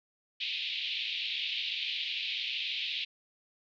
white band-pass noise, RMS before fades -35 dBFS, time 0.4-3.05 s, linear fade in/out 10 ms, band 2400 to 3900 Hz, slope 48 dB/octave, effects none

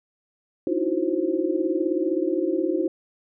sine tone cluster, 294.4 / 313.7 / 332.9 / 368.9 / 527 Hz, D4 / D#4 / E4 / F#4 / C5, +4 / +14 / +17 / -5 / +12 cents, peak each -32 / -28 / -25 / -26 / -30 dBFS, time 0.67-2.88 s, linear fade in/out 2 ms, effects none

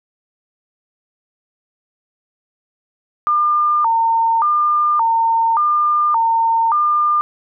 sine tone with vibrato, 1046.5 Hz, C6, in tune, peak -12 dBFS, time 3.27-7.21 s, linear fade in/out 0 ms, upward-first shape square, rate 0.87 Hz, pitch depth 240 cents each way, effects none

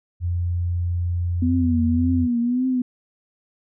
sine tone with pitch glide, 87.31 to 85.41 Hz, F2 to F2, 0 to -38 cents, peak -20 dBFS, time 0.2-2.28 s, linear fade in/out 50 ms, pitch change -38 cents, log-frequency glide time 1.53-1.92 s
sine tone with vibrato, 246.9 Hz, B3, in tune, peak -18 dBFS, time 1.42-2.82 s, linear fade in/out 5 ms, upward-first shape triangle, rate 1.8 Hz, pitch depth 98 cents each way
effects none

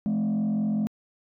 sine tone with frequency modulation, 212.7 Hz, G#3, 42 cents sharp, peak -20 dBFS, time 0.06-0.87 s, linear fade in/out 0 ms, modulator 45 Hz, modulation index 0.62, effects tanh soft clip ceiling -22 dBFS

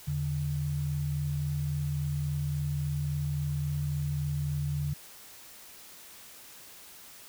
sine tone pair together, 81.38 / 145 Hz, E2 / D3, -22 / -22 cents, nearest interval minor seventh, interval 1000 cents, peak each -35 / -29 dBFS, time 0.07-4.94 s, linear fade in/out 10 ms, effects white hiss -50 dBFS RMS until 7.28 s

